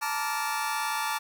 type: chord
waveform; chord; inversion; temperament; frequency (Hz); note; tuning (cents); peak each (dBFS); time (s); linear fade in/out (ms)
sawtooth; Bb major seventh; third; just; 874.1 / 932.3 / 1165.4 / 1398.5; A5 / Bb5 / D6 / F6; -12 / 0 / -14 / +2; -27 / -32 / -29 / -32; 0.01-1.19; 20
effects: 10-bit